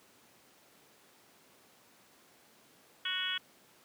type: harmonic tone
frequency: 370 Hz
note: F#4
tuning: in tune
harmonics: 3 / 4 / 5 / 6 / 7 / 8 / 9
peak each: -47 / -39 / -42 / -44 / -44 / -38 / -36 dBFS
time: 3.05-3.38 s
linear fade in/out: 5 ms
effects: pink hiss -62 dBFS RMS until 3.84 s + high-pass 200 Hz 12 dB/octave